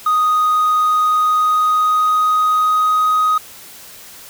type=tone with pitch glide; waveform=triangle; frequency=1244.5 to 1253.9 Hz; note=D#6 to D#6; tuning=0 to +13 cents; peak=-9 dBFS; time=0.06-3.38 s; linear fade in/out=5 ms; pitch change=+13 cents; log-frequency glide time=1.03-3.07 s; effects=tanh soft clip ceiling -6 dBFS + white hiss -38 dBFS RMS until 4.29 s

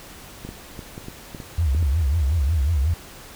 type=clicks; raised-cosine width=3 ms; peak=-21 dBFS; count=9; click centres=0.45 / 0.49 / 0.792 / 0.979 / 1.084 / 1.348 / 1.402 / 1.748 / 1.827 s
type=tone with vibrato; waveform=sine; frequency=75 Hz; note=D2; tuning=37 cents sharp; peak=-17 dBFS; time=1.58-2.94 s; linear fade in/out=5 ms; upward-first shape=triangle; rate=5.5 Hz; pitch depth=290 cents each way
effects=pink hiss -42 dBFS RMS until 3.35 s

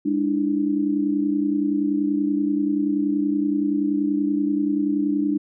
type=tone cluster; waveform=sine; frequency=204.2 / 294.2 / 324.7 Hz; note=G#3 / D4 / E4; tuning=-29 / +3 / -26 cents; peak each=-27 / -20 / -27 dBFS; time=0.05-5.38 s; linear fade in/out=10 ms; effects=none

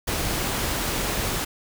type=noise; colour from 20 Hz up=pink; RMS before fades=-26 dBFS; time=0.07-1.45 s; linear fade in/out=10 ms; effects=none

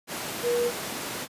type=tone in noise; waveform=sine; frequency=480 Hz; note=B4; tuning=49 cents flat; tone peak=-22 dBFS; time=0.42-0.72 s; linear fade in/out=50 ms; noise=pink; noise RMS=-32 dBFS; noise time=0.07-1.28 s; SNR=+7 dB; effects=high-pass 200 Hz 12 dB/octave + resampled to 32000 Hz

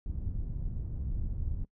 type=low-pass noise; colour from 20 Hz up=pink; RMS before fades=-34 dBFS; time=0.06-1.65 s; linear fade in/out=2 ms; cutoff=110 Hz; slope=12 dB/octave; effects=noise-tail reverb RT60 0.1 s tail -22 dB re dry

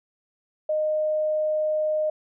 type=tone; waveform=sine; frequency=616 Hz; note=D#5; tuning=17 cents flat; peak=-21 dBFS; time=0.69-2.1 s; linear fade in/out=5 ms; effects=none

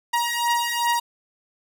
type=beating tone pair; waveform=sawtooth; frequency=946 / 948.6 Hz; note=A#5 / A#5; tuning=+25 / +30 cents; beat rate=2.6 Hz; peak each=-20 dBFS; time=0.13-1 s; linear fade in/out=10 ms; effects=none

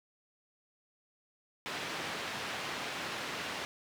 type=band-pass noise; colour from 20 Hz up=white; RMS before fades=-39 dBFS; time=1.66-3.65 s; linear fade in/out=0 ms; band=120 to 2900 Hz; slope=12 dB/octave; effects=none

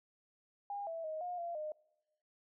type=tone with pitch steps; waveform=sine; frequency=809 / 659 / 627 / 714 / 686 / 612 Hz; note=G#5 / E5 / D#5 / F5 / F5 / D#5; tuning=-46 / -1 / +13 / +38 / -31 / -29 cents; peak=-38 dBFS; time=0.7-1.72 s; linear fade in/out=2 ms; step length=170 ms; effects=noise-tail reverb RT60 1.0 s tail -24 dB re dry

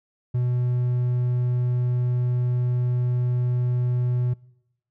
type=tone; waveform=triangle; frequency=123.47 Hz; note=B2; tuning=in tune; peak=-18 dBFS; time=0.34-4.34 s; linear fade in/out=10 ms; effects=noise-tail reverb RT60 0.9 s tail -24 dB re dry

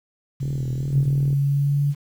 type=tone with vibrato; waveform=sine; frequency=133.8 Hz; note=C3; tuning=39 cents sharp; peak=-23 dBFS; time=0.4-1.09 s; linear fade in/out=10 ms; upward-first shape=sine; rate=2.5 Hz; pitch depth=74 cents each way
type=click train; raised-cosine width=3 ms; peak=-21 dBFS; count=37; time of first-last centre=0.43-1.33 s; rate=40 Hz
type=tone with pitch glide; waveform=sine; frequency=139.5 to 143.17 Hz; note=C#3 to D3; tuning=+11 to -44 cents; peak=-17 dBFS; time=0.92-1.95 s; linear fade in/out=50 ms; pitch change=+45 cents; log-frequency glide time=1.33-1.84 s
effects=8-bit

